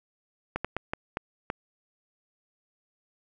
slowing click train, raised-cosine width 0.5 ms, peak -14 dBFS, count 6, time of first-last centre 0.56-1.501 s, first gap 86 ms, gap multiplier 1.4, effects none

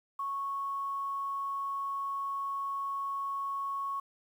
sine tone with quantisation, 1105 Hz, C#6, 6 cents flat, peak -32 dBFS, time 0.19-4 s, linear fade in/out 5 ms, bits 10, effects none

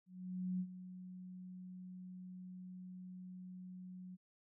sine tone with ADSR envelope, 183.2 Hz, F#3, 17 cents flat, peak -35 dBFS, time 0.06-4.17 s, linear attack 540 ms, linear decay 63 ms, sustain -13 dB, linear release 30 ms, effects none

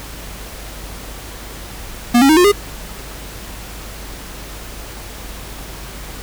square tone with pitch steps, 239.9 / 274 / 312.9 / 357.4 / 408.2 Hz, A#3 / C#4 / D#4 / F4 / G#4, +50 / -20 / +10 / +40 / -30 cents, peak -8 dBFS, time 2.14-2.52 s, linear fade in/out 10 ms, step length 76 ms, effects added 50 Hz sine -33 dBFS peak until 6.22 s + pink hiss -33 dBFS RMS until 6.22 s

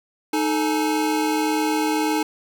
square tone cluster, 309.9 / 438 / 848 Hz, D#4 / A4 / G#5, -7 / -8 / +36 cents, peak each -22 / -28 / -26 dBFS, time 0.33-2.23 s, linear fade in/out 5 ms, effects none

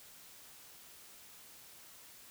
silence, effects white hiss -56 dBFS RMS until 2.3 s

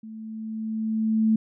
sine tone with level ramp, 220 Hz, A3, in tune, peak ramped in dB -37 to -16 dBFS, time 0.03-1.36 s, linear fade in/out 5 ms, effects none

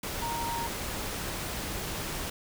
sine tone in noise, 932.3 Hz, A#5, in tune, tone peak -32 dBFS, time 0.22-0.67 s, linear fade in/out 5 ms, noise pink, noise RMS -35 dBFS, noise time 0.03-2.3 s, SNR 0 dB, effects none

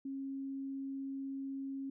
sine tone, 271.6 Hz, C#4, 35 cents flat, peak -38 dBFS, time 0.05-1.9 s, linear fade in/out 5 ms, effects none

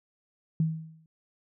sine tone with exponential decay, 160 Hz, D#3, 49 cents sharp, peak -20 dBFS, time 0.6-1.06 s, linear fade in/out 2 ms, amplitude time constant 100 ms, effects none

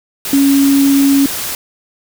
sine tone in noise, 277.2 Hz, C#4, in tune, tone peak -7 dBFS, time 0.33-1.26 s, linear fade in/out 2 ms, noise white, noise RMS -21 dBFS, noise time 0.25-1.55 s, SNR +11 dB, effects none

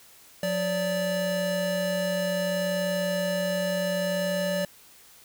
square tone pair together, 180.12 / 581 Hz, F#3 / D5, -46 / -19 cents, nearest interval octave + minor sixth, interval 2027 cents, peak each -31 / -27 dBFS, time 0.43-4.65 s, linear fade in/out 2 ms, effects white hiss -53 dBFS RMS until 5.24 s

